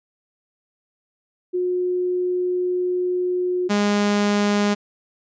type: tone pair in turn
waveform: sine / sawtooth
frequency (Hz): 361.2 / 205.4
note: F#4 / G#3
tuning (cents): -42 / -19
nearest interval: minor seventh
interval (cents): 977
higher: first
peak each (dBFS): -19 / -13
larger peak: second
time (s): 1.53-3.69 / 3.69-4.75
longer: first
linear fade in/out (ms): 20
effects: resampled to 16000 Hz